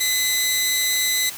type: tone pair together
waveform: 15% pulse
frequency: 2024 / 3845 Hz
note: B6 / B7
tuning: +42 / -47 cents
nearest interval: major seventh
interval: 1111 cents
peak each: -15 dBFS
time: 0-1.3 s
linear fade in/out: 10 ms
effects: white hiss -35 dBFS RMS until 1.37 s